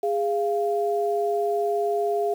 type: tone pair together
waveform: sine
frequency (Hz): 411.5 / 692.1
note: G#4 / F5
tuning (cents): -16 / -16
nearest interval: major sixth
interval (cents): 900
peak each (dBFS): -23 / -25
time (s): 0.03-2.34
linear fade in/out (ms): 5
effects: 8-bit